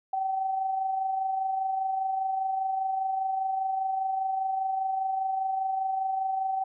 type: tone with amplitude modulation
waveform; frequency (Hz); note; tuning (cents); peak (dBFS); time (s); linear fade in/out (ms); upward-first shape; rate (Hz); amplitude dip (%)
sine; 767; G5; -38; -24; 0.13-6.64; 5; sine; 25; 40
effects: none